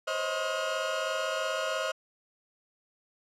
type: tone cluster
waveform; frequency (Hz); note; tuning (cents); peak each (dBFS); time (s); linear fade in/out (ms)
30% pulse; 513 / 536 / 632 / 1432; C5 / C5 / D#5 / F6; -34 / +42 / +27 / +43; -38 / -32 / -30 / -32; 0.07-1.92; 10
effects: low-pass 7000 Hz 12 dB/octave